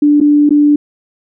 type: tone with dropouts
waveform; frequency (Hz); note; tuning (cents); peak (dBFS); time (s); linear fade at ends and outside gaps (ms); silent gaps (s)
sine; 293.7; D4; 0; -5; 0.02-0.76; 5; 0.203-0.211 / 0.493-0.506
effects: none